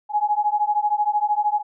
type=beating tone pair; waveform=sine; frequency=830.6 / 843.6 Hz; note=G#5 / G#5; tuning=0 / +27 cents; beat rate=13 Hz; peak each=-21 dBFS; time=0.09-1.63 s; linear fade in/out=50 ms; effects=none